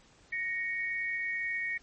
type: tone pair together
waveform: sine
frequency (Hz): 1871 / 2225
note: A#6 / C#7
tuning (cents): +6 / +6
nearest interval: minor third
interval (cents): 300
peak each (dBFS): -33 / -34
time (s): 0.32-1.78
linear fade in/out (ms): 10
effects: pink hiss -61 dBFS RMS until 1.82 s + MP3 32 kbps